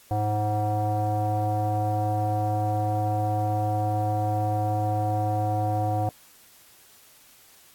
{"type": "tone with low-pass filter", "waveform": "square", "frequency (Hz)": 105.4, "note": "G#2", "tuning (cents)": 26, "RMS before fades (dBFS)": -25, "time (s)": [0.11, 6.09], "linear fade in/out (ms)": 0, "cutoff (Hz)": 720, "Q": 6.7, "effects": ["white hiss -54 dBFS RMS until 7.74 s", "AAC 64 kbps"]}